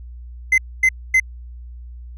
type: tone bursts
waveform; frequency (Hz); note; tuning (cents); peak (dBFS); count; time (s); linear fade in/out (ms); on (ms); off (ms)
triangle; 2057; C7; -30; -9; 3; 0.52-1.2; 5; 60; 250
effects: added 60 Hz sine -33 dBFS peak until 2.17 s